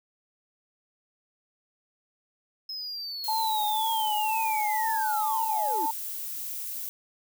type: linear sweep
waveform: triangle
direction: down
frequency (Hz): 5170 to 280.9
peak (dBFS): -32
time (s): 2.69-5.86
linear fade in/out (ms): 5
type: noise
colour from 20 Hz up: violet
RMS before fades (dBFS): -35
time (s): 3.24-6.89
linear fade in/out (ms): 0
type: tone with vibrato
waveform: sine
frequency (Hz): 870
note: A5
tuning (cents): -20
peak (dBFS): -25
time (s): 3.28-5.91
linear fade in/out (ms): 5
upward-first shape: triangle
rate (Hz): 2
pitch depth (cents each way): 62
effects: none